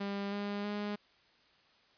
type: tone with pitch steps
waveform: sawtooth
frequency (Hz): 200 / 203.3 / 206.6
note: G3 / G#3 / G#3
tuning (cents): +35 / -37 / -9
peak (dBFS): -31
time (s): 0-0.96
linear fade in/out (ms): 10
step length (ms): 320
effects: white hiss -66 dBFS RMS until 1.97 s + resampled to 11025 Hz